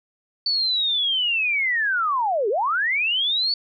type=linear two-way sweep; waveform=sine; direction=down then up; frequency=4523 to 380 to 4523 Hz; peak=-19 dBFS; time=0.46-3.54 s; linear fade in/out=2 ms; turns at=2.49 s; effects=none